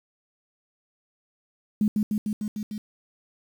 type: tone with echo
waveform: sine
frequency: 211.2 Hz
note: G#3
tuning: 29 cents sharp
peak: -18 dBFS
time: 1.81-1.88 s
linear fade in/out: 2 ms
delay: 150 ms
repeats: 6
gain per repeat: -2 dB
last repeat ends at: 2.78 s
effects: 8-bit